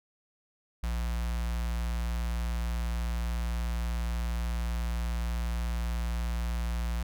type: tone with notch filter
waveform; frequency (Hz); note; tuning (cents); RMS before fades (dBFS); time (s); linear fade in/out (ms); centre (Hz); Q
square; 58.27; A#1; 0; -31; 0.83-7.03; 5; 360; 0.71
effects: none